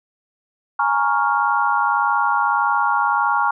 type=chord; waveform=sine; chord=Bb minor seventh; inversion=third; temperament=equal; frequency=830.6 / 932.3 / 1108.7 / 1396.9 Hz; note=Ab5 / Bb5 / Db6 / F6; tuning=0 / 0 / 0 / 0 cents; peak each=-21 dBFS; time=0.79-3.51 s; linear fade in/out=5 ms; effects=none